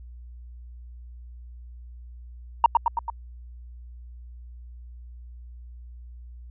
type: tone with echo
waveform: sine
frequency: 932.3 Hz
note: A#5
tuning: in tune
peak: -9 dBFS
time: 2.64-2.66 s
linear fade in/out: 2 ms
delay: 110 ms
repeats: 4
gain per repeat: -4 dB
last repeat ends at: 3.1 s
effects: tanh soft clip ceiling -8 dBFS + added 60 Hz sine -40 dBFS peak until 6.5 s